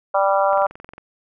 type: harmonic tone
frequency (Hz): 196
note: G3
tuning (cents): 0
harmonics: 3 / 4 / 5 / 6 / 7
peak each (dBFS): -18 / -20 / -22 / -24 / -25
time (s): 0.14-0.67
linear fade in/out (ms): 10
type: click train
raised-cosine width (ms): 0.5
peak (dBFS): -23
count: 11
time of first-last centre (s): 0.53-0.98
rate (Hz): 22.2
effects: none